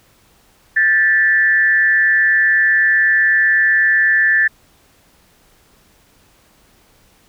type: tone with frequency modulation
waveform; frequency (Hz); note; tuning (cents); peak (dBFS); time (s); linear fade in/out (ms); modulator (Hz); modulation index
sine; 1760; A6; 0; -10; 0.76-4.48; 10; 168; 0.58
effects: pink hiss -53 dBFS RMS until 7.28 s